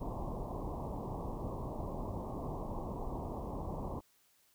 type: low-pass noise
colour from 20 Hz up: pink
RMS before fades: -40 dBFS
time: 0-4.01 s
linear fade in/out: 20 ms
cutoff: 1100 Hz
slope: 96 dB/octave
effects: white hiss -70 dBFS RMS until 4.54 s